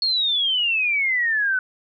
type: exponential sweep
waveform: sine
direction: down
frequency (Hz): 4358 to 1486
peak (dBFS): -18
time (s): 0.02-1.59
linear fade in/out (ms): 2
effects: none